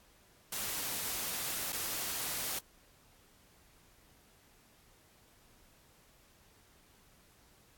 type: noise with dropouts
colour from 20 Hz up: white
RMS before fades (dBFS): -37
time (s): 0.52-2.59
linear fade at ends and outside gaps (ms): 5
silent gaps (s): 1.722-1.727
effects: pink hiss -64 dBFS RMS until 7.77 s + AAC 64 kbps